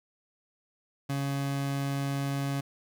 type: tone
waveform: 30% pulse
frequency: 139.1 Hz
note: C#3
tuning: 6 cents sharp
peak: -26 dBFS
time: 1.09-2.61 s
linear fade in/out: 10 ms
effects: none